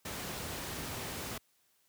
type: noise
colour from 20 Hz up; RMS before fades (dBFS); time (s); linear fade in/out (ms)
pink; -40; 0.05-1.38; 5
effects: white hiss -72 dBFS RMS until 1.88 s + high-pass 60 Hz 12 dB/octave